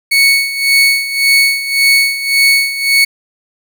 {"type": "tone with tremolo", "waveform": "30% pulse", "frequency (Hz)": 2217, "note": "C#7", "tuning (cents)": 0, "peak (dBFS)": -3, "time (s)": [0.11, 3.05], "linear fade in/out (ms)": 10, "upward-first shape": "sine", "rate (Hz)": 1.8, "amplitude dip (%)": 75, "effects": []}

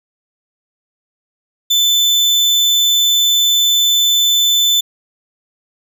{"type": "tone", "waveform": "35% pulse", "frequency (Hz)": 3520, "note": "A7", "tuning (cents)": 0, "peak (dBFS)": -8, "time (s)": [1.7, 4.81], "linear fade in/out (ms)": 10, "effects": []}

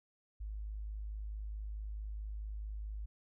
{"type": "tone", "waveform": "sine", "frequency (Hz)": 52.3, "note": "G#1", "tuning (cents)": 13, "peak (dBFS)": -39, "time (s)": [0.4, 3.06], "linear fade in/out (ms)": 10, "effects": []}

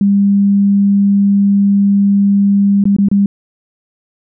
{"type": "tone with dropouts", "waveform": "sine", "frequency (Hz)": 200, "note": "G3", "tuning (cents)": 35, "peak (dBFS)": -7, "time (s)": [0.01, 3.26], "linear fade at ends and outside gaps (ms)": 2, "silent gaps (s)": [[2.84, 2.854], [2.965, 2.985], [3.086, 3.114]], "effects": []}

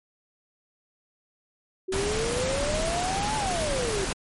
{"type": "exponential two-way sweep", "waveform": "sine", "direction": "up then down", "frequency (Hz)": [370, 877, 370], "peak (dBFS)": -27, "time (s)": [1.88, 4.05], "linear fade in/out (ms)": 10, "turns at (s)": 3.36}
{"type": "noise", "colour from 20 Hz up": "pink", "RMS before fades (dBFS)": -29, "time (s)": [1.92, 4.13], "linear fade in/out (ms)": 5}
{"effects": ["MP3 48 kbps"]}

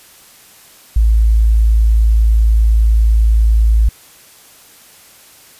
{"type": "tone", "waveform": "sine", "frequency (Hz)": 55, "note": "A1", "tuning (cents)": 0, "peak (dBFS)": -7, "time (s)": [0.96, 3.89], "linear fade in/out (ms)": 5, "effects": ["white hiss -43 dBFS RMS until 5.59 s", "resampled to 32000 Hz"]}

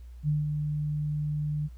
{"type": "tone with ADSR envelope", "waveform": "sine", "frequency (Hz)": 150, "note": "D3", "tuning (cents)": 37, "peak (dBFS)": -22, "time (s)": [0.23, 1.69], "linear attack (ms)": 52, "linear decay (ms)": 170, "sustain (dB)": -5, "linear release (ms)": 35, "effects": ["added 60 Hz sine -42 dBFS peak until 1.77 s", "pink hiss -67 dBFS RMS until 1.77 s"]}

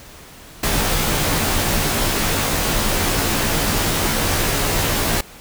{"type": "noise with comb filter", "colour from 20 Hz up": "pink", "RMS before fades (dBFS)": -19, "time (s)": [0.63, 5.21], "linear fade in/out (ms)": 5, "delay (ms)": 16, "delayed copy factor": -0.8, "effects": ["pink hiss -41 dBFS RMS until 5.4 s"]}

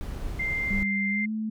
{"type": "noise", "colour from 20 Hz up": "brown", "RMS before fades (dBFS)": -33, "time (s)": [0.01, 0.83], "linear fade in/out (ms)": 0}
{"type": "tone", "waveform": "sine", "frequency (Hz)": 2093, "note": "C7", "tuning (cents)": 0, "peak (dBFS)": -26, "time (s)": [0.39, 1.26], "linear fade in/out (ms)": 10}
{"type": "tone with pitch glide", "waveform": "sine", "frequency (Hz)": [198.7, 217.9], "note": ["G3", "A3"], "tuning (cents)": [24, -17], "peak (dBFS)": -27, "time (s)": [0.7, 1.5], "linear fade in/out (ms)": 10, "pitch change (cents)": 159, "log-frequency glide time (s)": [1.09, 1.31]}
{"effects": []}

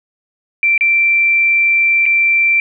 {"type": "tone with dropouts", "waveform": "sine", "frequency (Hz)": 2349, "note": "D7", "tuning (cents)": 0, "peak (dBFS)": -9, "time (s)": [0.63, 2.6], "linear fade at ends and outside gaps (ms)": 1, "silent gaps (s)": [[0.778, 0.809], [2.056, 2.062]], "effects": []}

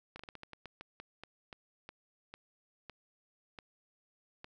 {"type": "slowing click train", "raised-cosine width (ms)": 0.3, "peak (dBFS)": -30, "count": 17, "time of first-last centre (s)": [0.16, 4.444], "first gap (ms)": 34, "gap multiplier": 1.24, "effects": []}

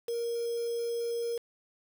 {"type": "tone with quantisation", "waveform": "sine", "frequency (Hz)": 469.1, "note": "A#4", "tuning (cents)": 11, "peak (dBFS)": -30, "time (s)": [0.08, 1.38], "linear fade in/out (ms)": 5, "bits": 7, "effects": []}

